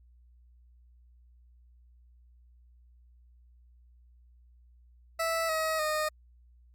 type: tone with pitch steps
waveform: 20% pulse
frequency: 657 / 635.7 / 615.1 Hz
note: E5 / D#5 / D#5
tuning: -6 / +37 / -20 cents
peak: -23 dBFS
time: 5.19-6.09 s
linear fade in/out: 10 ms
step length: 300 ms
effects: added 60 Hz sine -56 dBFS peak until 6.74 s + Opus 48 kbps